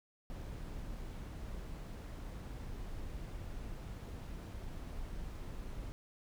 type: noise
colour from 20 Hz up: brown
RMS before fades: -44 dBFS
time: 0.3-5.92 s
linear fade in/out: 0 ms
effects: none